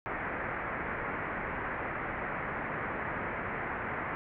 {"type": "low-pass noise", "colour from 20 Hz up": "white", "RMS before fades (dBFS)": -36, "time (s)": [0.06, 4.15], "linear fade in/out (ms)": 0, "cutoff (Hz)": 2100, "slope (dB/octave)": 48, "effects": []}